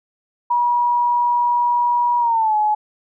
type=tone with pitch glide; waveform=sine; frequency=963 to 848.1 Hz; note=B5 to G#5; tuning=-44 to +36 cents; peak=-14 dBFS; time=0.5-2.75 s; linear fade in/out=10 ms; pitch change=-220 cents; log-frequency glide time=2.19-2.56 s; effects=none